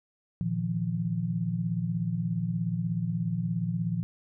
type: chord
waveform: sine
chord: Bb suspended fourth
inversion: none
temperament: equal with one note detuned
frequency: 116.54 / 155.56 / 172.31 Hz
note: Bb2 / Eb3 / F3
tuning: 0 / 0 / -23 cents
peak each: -32 / -34 / -29 dBFS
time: 0.41-4.03 s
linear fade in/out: 0 ms
effects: none